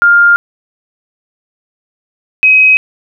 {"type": "tone pair in turn", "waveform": "sine", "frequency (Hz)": [1404, 2534], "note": ["F6", "D#7"], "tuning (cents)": [9, 31], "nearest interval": "minor seventh", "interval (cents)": 1022, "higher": "second", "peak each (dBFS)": -3, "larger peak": "neither", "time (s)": [[0.02, 0.36], [2.43, 2.77]], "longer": "neither", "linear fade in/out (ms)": 0, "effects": []}